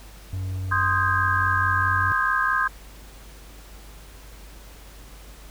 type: tone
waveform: triangle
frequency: 93.7 Hz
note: F#2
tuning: 22 cents sharp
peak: -24 dBFS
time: 0.33-2.12 s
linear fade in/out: 0 ms
type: chord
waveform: sine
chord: Ab major seventh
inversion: first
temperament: equal with one note detuned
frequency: 1046.5 / 1244.5 / 1568 / 1632.7 Hz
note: C6 / Eb6 / G6 / Ab6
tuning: 0 / 0 / 0 / -30 cents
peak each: -25 dBFS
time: 0.71-2.68 s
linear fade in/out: 10 ms
effects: added 50 Hz sine -43 dBFS peak until 5.5 s + pink hiss -48 dBFS RMS until 5.5 s